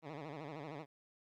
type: tone with vibrato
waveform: 10% pulse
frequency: 150 Hz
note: D3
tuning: 37 cents sharp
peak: -36 dBFS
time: 0.02-0.86 s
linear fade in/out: 50 ms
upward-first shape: sine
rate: 13 Hz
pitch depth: 140 cents each way
effects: low-pass 3000 Hz 12 dB/octave + 13-bit